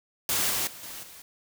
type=noise with level steps; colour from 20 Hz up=white; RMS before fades=-26 / -28 / -44 / -40 / -47 dBFS; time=0.29-1.22 s; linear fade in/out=2 ms; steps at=0.5 / 0.67 / 0.83 / 1.03 s; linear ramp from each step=2 ms; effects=none